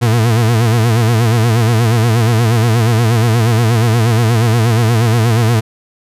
40% pulse tone with vibrato, 114.5 Hz, A#2, 31 cents flat, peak -8 dBFS, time 0.01-5.61 s, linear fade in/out 20 ms, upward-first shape sine, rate 8.4 Hz, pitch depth 100 cents each way, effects resampled to 32000 Hz

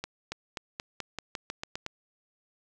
accelerating click train, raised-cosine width 0.2 ms, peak -17 dBFS, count 11, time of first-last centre 0.04-1.864 s, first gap 280 ms, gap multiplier 0.9, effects none

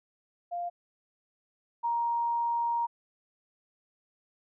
sine tone pair in turn, 698.5 / 938.6 Hz, F5 / A#5, 0 / +12 cents, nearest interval perfect fourth, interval 512 cents, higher second, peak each -31 / -26 dBFS, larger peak second, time 0.51-0.7 / 1.83-2.87 s, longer second, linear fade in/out 20 ms, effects none

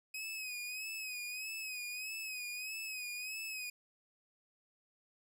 sawtooth tone with vibrato, 2525 Hz, D#7, 25 cents sharp, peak -37 dBFS, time 0.14-3.7 s, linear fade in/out 5 ms, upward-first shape sine, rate 1.6 Hz, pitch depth 63 cents each way, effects none

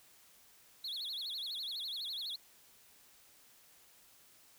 triangle tone with vibrato, 3800 Hz, A#7, 33 cents sharp, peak -37 dBFS, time 0.84-2.36 s, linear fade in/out 5 ms, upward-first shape sine, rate 12 Hz, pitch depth 250 cents each way, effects white hiss -63 dBFS RMS until 4.58 s

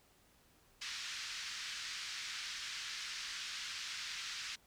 white band-pass noise, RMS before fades -44 dBFS, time 0.81-4.56 s, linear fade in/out 10 ms, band 1400 to 5600 Hz, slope 24 dB/octave, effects pink hiss -68 dBFS RMS until 4.66 s

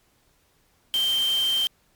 sine tone in noise, 3136 Hz, G7, in tune, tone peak -20 dBFS, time 0.94-1.67 s, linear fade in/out 0 ms, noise white, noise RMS -35 dBFS, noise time 0.94-1.67 s, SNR +12 dB, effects pink hiss -64 dBFS RMS until 1.95 s + MP3 96 kbps

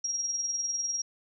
sine tone with tremolo, 5630 Hz, F8, 13 cents sharp, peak -26 dBFS, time 0.04-1.02 s, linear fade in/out 5 ms, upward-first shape triangle, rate 20 Hz, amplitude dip 60%, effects none

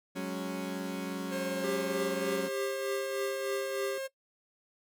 30% pulse chord, F# suspended second, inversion none, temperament equal, 185 / 207.7 / 277.2 Hz, F#3 / G#3 / C#4, 0 / 0 / 0 cents, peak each -35 / -39 / -35 dBFS, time 0.15-2.49 s, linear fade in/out 20 ms
45% pulse tone, 536 Hz, C5, 42 cents sharp, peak -34 dBFS, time 1.31-4.08 s, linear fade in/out 20 ms
square tone with tremolo, 396.6 Hz, G4, 20 cents sharp, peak -32 dBFS, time 1.64-3.98 s, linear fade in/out 2 ms, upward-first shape triangle, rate 3.3 Hz, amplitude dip 65%
effects noise-tail reverb RT60 0.1 s tail -20 dB re dry

